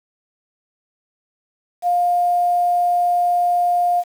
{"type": "tone with quantisation", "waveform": "sine", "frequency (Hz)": 706, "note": "F5", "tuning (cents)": 19, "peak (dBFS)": -14, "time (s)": [1.82, 4.04], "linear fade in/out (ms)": 50, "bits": 7, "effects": []}